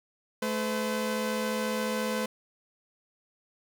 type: tone pair together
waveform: sawtooth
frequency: 216.9 / 508 Hz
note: A3 / B4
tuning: -25 / +49 cents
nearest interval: octave + minor third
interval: 1474 cents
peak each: -27 dBFS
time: 0.42-2.26 s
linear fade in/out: 5 ms
effects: none